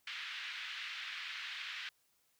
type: band-pass noise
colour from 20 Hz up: white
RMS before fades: -44 dBFS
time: 0.07-1.89 s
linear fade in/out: 2 ms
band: 1500 to 3400 Hz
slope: 24 dB/octave
effects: white hiss -75 dBFS RMS until 2.39 s